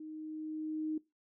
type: tone with level ramp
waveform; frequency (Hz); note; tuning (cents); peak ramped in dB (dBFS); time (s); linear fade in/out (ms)
sine; 311.1; D#4; 0; -43 to -32; 0-0.98; 5
effects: noise-tail reverb RT60 0.2 s tail -20 dB re dry